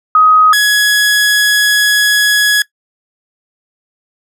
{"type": "tone pair in turn", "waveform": ["sine", "sawtooth"], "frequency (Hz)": [1258, 1679.2], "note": ["D#6", "G#6"], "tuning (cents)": [19, 19], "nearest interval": "perfect fourth", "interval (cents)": 500, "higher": "second", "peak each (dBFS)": -4, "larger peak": "neither", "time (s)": [[0.15, 0.53], [0.53, 2.62]], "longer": "second", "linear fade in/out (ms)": 2, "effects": ["noise-tail reverb RT60 0.1 s tail -20 dB re dry", "resampled to 32000 Hz"]}